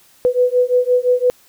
sine beating tone pair, 493.9 / 499.7 Hz, B4 / B4, 0 / +20 cents, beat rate 5.8 Hz, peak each -15 dBFS, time 0.25-1.3 s, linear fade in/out 0 ms, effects white hiss -51 dBFS RMS until 1.48 s

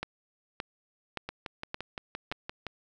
two click trains, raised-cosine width 0.3 ms, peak -17 / -20 dBFS, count 5 / 9, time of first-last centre 0.03-2.316 / 1.29-2.667 s, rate 1.75 / 5.81 Hz, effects none

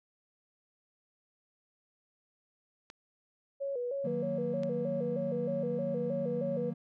clicks, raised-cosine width 0.2 ms, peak -29 dBFS, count 2, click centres 2.901 / 4.634 s
sine tone with vibrato, 520 Hz, C5, 11 cents flat, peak -32 dBFS, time 3.6-6.71 s, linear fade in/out 20 ms, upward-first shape square, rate 3.2 Hz, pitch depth 110 cents each way
triangle chord, D# minor, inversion none, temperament equal, 155.56 / 185 / 233.1 Hz, D#3 / F#3 / A#3, 0 / 0 / 0 cents, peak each -38 / -37 / -36 dBFS, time 4.04-6.74 s, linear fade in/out 10 ms
effects none

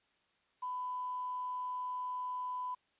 sine tone with quantisation, 1000 Hz, B5, 21 cents sharp, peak -36 dBFS, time 0.62-2.75 s, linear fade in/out 10 ms, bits 10, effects white hiss -74 dBFS RMS until 2.99 s + resampled to 8000 Hz

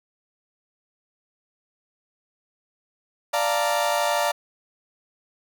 35% pulse chord, Bb major seventh, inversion first, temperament equal with one note detuned, 587.3 / 693.6 / 880 / 932.3 Hz, D5 / F5 / A5 / Bb5, 0 / -12 / 0 / 0 cents, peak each -23 / -24 / -27 / -26 dBFS, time 3.33-4.32 s, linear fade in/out 10 ms, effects none

